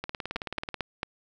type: two click trains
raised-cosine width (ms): 0.3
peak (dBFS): -13 / -17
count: 4 / 14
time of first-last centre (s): 0.36-1.031 / 0.04-0.743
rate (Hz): 4.47 / 18.5
effects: none